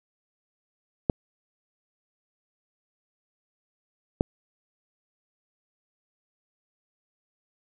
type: clicks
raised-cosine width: 2 ms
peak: -7 dBFS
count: 2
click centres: 1.098 / 4.209 s
effects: none